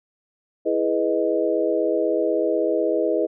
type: chord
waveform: sine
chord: E major seventh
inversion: none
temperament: equal with one note detuned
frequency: 329.6 / 417.7 / 493.9 / 622.3 Hz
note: E4 / G#4 / B4 / D#5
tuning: 0 / +10 / 0 / 0 cents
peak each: -24 dBFS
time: 0.65-3.27 s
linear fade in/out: 20 ms
effects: none